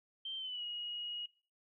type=tone with pitch glide; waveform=sine; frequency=3136 to 2892 Hz; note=G7 to F#7; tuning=0 to -40 cents; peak=-39 dBFS; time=0.25-1.26 s; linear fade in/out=5 ms; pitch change=-140 cents; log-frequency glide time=0.37-0.63 s; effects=noise-tail reverb RT60 0.4 s tail -20 dB re dry